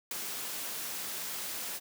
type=noise with ADSR envelope; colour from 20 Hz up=white; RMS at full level=-33 dBFS; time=0.11-1.8 s; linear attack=4 ms; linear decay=9 ms; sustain=-5 dB; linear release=37 ms; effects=high-pass 150 Hz 12 dB/octave